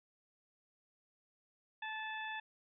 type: harmonic tone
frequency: 872 Hz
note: A5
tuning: 16 cents flat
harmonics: 1 / 2 / 3 / 4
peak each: -44 / -43 / -48 / -51 dBFS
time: 1.82-2.4 s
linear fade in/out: 5 ms
effects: none